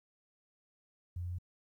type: tone with pitch steps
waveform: sine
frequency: 87.8 / 88.46 / 89.13 Hz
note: F2 / F2 / F2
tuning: +10 / +23 / +36 cents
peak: -36 dBFS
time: 1.16-1.385 s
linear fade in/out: 5 ms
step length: 75 ms
effects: 12-bit